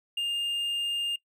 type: tone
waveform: triangle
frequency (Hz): 2813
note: F7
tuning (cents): +12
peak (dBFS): -25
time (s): 0.17-1.16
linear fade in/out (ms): 5
effects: noise-tail reverb RT60 0.1 s tail -22 dB re dry